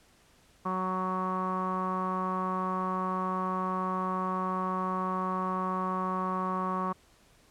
sawtooth tone with low-pass filter, 185.8 Hz, F#3, 7 cents sharp, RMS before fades -31 dBFS, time 0.65-6.93 s, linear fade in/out 10 ms, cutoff 1100 Hz, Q 8.3, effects pink hiss -62 dBFS RMS until 7.5 s + low-pass 11000 Hz 12 dB/octave

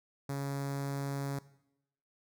sawtooth tone with notch filter, 139.3 Hz, C#3, 9 cents sharp, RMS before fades -36 dBFS, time 0.29-1.39 s, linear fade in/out 5 ms, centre 2900 Hz, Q 1.1, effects noise-tail reverb RT60 0.8 s tail -18 dB re dry

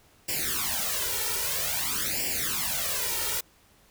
white noise with flanger, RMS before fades -29 dBFS, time 0.28-3.41 s, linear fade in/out 10 ms, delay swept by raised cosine 0.39 to 2.19 ms, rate 0.51 Hz, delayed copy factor +0.95, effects pink hiss -60 dBFS RMS until 3.9 s

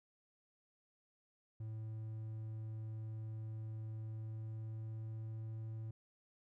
triangle tone with pitch glide, 109.9 to 110.92 Hz, A2 to A2, -2 to +14 cents, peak -40 dBFS, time 1.6-5.91 s, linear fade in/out 5 ms, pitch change +16 cents, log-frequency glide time 3.91-5.66 s, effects none

